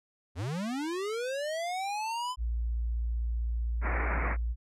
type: linear sweep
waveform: square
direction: up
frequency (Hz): 73.8 to 1025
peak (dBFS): -32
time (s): 0.35-2.36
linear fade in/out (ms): 50
type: tone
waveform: sine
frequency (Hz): 57.8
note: A#1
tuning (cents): -14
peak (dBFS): -28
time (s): 2.37-4.56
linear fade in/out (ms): 50
type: low-pass noise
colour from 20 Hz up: white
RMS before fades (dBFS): -34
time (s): 3.81-4.37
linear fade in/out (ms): 50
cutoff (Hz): 2300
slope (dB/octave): 96
effects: low-pass 9000 Hz 12 dB/octave